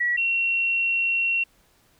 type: tone pair in turn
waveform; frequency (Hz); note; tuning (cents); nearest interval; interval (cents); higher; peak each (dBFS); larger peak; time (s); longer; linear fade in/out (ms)
sine; 1931 / 2731; B6 / F7; -39 / -39; tritone; 600; second; -20; neither; 0-0.17 / 0.17-1.44; second; 10
effects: pink hiss -61 dBFS RMS until 1.99 s